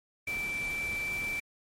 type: tone in noise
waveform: sine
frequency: 2333 Hz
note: D7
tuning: 12 cents flat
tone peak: -31 dBFS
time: 0.27-1.4 s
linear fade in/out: 5 ms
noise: pink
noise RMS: -43 dBFS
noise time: 0.27-1.4 s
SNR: +9 dB
effects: MP3 64 kbps